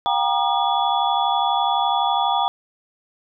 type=tone cluster; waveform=sine; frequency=720 / 792 / 945 / 1213 / 3418 Hz; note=F#5 / G5 / A#5 / D#6 / G#7; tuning=-47 / +18 / +23 / -44 / +49 cents; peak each=-25 / -21 / -22 / -26 / -27 dBFS; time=0.06-2.48 s; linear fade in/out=0 ms; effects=none